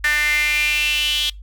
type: tone with high-pass filter sweep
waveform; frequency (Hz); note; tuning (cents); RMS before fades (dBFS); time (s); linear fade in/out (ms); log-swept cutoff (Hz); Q
sawtooth; 298.4; D4; +28; -19; 0.04-1.3; 5; 1800 to 3300; 7.4
effects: noise-tail reverb RT60 0.2 s tail -25 dB re dry + added 50 Hz sine -34 dBFS peak until 1.42 s